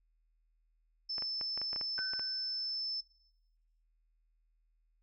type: tone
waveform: sine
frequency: 5274 Hz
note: E8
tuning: in tune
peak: -35 dBFS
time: 1.09-3.01 s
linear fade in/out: 10 ms
type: clicks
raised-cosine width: 0.5 ms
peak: -30 dBFS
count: 11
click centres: 1.182 / 1.223 / 1.412 / 1.576 / 1.616 / 1.731 / 1.761 / 1.812 / 1.99 / 2.135 / 2.195 s
type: tone with exponential decay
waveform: sine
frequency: 1524 Hz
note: G6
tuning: 49 cents flat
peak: -36 dBFS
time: 1.98-2.81 s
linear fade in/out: 0 ms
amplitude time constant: 180 ms
effects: noise-tail reverb RT60 0.9 s tail -20 dB re dry + added 40 Hz sine -70 dBFS peak until 5.02 s